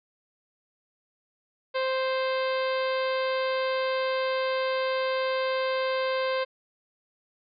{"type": "harmonic tone with a mistuned harmonic", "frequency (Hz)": 523.3, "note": "C5", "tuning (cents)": 0, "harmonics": [1, 2, 3, 4, 5, 6, 7, 8, 9], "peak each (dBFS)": [-26, -32, -36, -38, -40, -42, -43, -44, -45], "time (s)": [1.74, 6.45], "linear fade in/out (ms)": 20, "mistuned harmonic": 8, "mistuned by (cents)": -28, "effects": []}